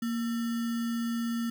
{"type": "tone with sample-and-hold", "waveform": "sine", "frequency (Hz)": 233.1, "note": "A#3", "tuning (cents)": 0, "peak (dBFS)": -28, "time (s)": [0.02, 1.5], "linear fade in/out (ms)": 5, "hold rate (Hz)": 1575, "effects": []}